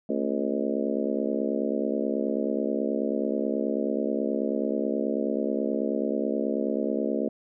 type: harmonic tone with a mistuned harmonic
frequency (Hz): 69.3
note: C#2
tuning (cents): 0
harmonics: 3 / 4 / 5 / 6 / 7 / 8 / 9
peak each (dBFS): -30 / -31 / -32 / -33 / -33 / -34 / -35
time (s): 0.09-7.29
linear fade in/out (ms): 5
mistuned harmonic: 3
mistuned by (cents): +110
effects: none